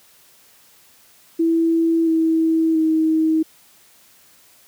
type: tone with pitch steps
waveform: sine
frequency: 329.6 / 323.6 / 317.6 Hz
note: E4 / E4 / D#4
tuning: 0 / -32 / +36 cents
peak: -14 dBFS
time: 1.39-3.43 s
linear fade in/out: 10 ms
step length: 680 ms
effects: white hiss -52 dBFS RMS until 4.67 s + high-pass 60 Hz 12 dB/octave